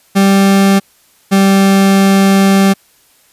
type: tone pair in turn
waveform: 40% pulse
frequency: 196 / 195.13 Hz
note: G3 / G3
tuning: 0 / -8 cents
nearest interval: unison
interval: 8 cents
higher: first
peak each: -5 dBFS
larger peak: neither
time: 0.15-0.8 / 1.31-2.74 s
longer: second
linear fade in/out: 20 ms
effects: white hiss -50 dBFS RMS until 3.32 s + resampled to 32000 Hz